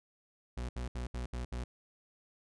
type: tone bursts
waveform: 40% pulse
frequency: 61 Hz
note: B1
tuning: 21 cents flat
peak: -35 dBFS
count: 6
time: 0.57-1.64 s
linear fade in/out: 5 ms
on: 120 ms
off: 70 ms
effects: resampled to 22050 Hz